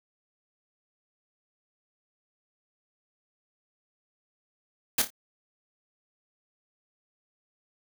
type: noise with echo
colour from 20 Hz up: white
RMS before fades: -23 dBFS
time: 4.98-5.02 s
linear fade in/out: 5 ms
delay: 28 ms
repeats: 3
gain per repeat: -9 dB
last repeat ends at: 5.104 s
effects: none